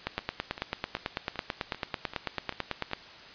two click trains, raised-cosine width 0.3 ms, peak -13 / -23 dBFS, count 27 / 8, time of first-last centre 0.07-2.933 / 0.19-2.914 s, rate 9.08 / 2.57 Hz, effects white hiss -48 dBFS RMS until 3.34 s + resampled to 11025 Hz

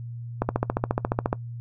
click train, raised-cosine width 1 ms, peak -8 dBFS, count 14, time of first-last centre 0.42-1.329 s, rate 14.3 Hz, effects noise-tail reverb RT60 0.1 s tail -21 dB re dry + added 118 Hz sine -33 dBFS peak until 1.6 s

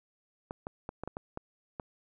clicks, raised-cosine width 1 ms, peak -23 dBFS, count 8, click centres 0.509 / 0.669 / 0.891 / 1.036 / 1.076 / 1.169 / 1.374 / 1.798 s, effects none

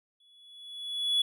triangle tone with exponential growth, 3400 Hz, G#7, 40 cents sharp, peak -20 dBFS, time 0.2-1.22 s, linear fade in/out 5 ms, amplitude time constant 220 ms, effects none

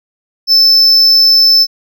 triangle tone, 5274 Hz, E8, in tune, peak -3 dBFS, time 0.47-1.67 s, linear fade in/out 50 ms, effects none

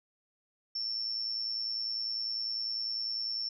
sine tone with amplitude modulation, 5410 Hz, E8, 44 cents sharp, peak -29 dBFS, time 0.75-3.49 s, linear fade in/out 5 ms, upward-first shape sine, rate 110 Hz, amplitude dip 65%, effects none

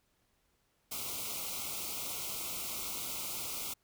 white band-stop noise, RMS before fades -39 dBFS, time 0.91-3.74 s, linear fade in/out 10 ms, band 1400 to 2100 Hz, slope 96 dB/octave, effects pink hiss -75 dBFS RMS until 3.83 s

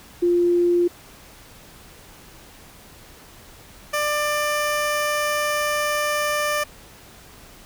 sine / 15% pulse tone pair in turn, 349.3 / 594.4 Hz, F4 / D5, 0 / +21 cents, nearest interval major sixth, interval 921 cents, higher second, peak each -15 / -14 dBFS, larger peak second, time 0.22-0.88 / 3.93-6.64 s, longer second, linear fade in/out 10 ms, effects pink hiss -46 dBFS RMS until 7.65 s

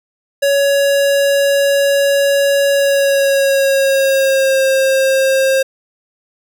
square tone with pitch glide, 560 to 533.5 Hz, C#5 to C5, +18 to +34 cents, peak -11 dBFS, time 0.42-5.63 s, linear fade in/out 10 ms, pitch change -84 cents, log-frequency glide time 2.71-4.63 s, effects none

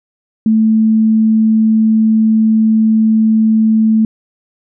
sine tone, 220 Hz, A3, in tune, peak -7 dBFS, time 0.46-4.05 s, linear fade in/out 2 ms, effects none

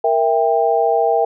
sine chord, E diminished, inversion second, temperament equal with one note detuned, 466.2 / 659.3 / 793.1 Hz, Bb4 / E5 / G5, 0 / 0 / +20 cents, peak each -17 dBFS, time 0.04-1.25 s, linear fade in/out 5 ms, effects none

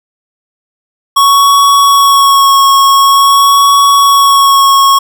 square tone with vibrato, 1108.7 Hz, C#6, in tune, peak -4 dBFS, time 1.16-4.99 s, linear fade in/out 10 ms, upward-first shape sine, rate 0.47 Hz, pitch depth 18 cents each way, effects none

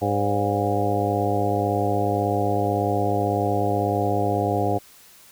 harmonic tone with a mistuned harmonic, 101.8 Hz, G#2, 34 cents flat, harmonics 1 / 2 / 3 / 4 / 5 / 6 / 7 / 8, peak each -26 / -31 / -28 / -28 / -28 / -31 / -25 / -30 dBFS, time 0.01-4.79 s, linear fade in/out 20 ms, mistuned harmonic 6, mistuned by -94 cents, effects white hiss -50 dBFS RMS until 5.31 s

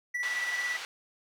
triangle tone with tremolo, 1958 Hz, B6, 15 cents flat, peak -26 dBFS, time 0.14-0.77 s, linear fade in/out 10 ms, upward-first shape sine, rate 18 Hz, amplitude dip 45%
pink band-pass noise, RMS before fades -40 dBFS, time 0.23-0.85 s, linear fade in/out 0 ms, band 1200 to 4800 Hz, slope 12 dB/octave
effects none

